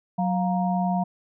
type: tone cluster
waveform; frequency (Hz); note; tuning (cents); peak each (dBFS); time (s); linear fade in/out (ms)
sine; 184.6 / 705 / 935; F#3 / F5 / A#5; -4 / +16 / +5; -23 / -26 / -31; 0.18-1.04; 10
effects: none